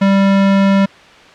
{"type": "tone", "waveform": "square", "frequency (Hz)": 196.1, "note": "G3", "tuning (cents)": 1, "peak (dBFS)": -9, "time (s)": [0.01, 0.86], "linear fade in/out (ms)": 10, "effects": ["white hiss -40 dBFS RMS until 1.34 s", "low-pass 3000 Hz 12 dB/octave"]}